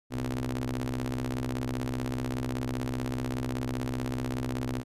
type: ring-modulated tone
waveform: sawtooth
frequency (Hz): 65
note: C2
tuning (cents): -11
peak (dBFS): -23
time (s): 0.1-4.84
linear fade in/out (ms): 50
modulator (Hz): 187
effects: resampled to 32000 Hz